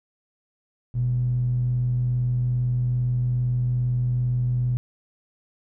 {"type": "tone with band-pass filter", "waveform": "square", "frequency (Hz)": 41.2, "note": "E1", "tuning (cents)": 0, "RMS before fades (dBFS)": -23, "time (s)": [0.94, 4.77], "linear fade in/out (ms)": 0, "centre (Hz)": 120, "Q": 9.7, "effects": []}